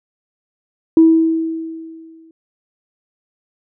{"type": "tone with exponential decay", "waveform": "sine", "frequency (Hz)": 324.7, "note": "E4", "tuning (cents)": -26, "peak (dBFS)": -3, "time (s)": [0.97, 2.31], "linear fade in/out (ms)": 2, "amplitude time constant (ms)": 290, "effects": ["tanh soft clip ceiling 0 dBFS"]}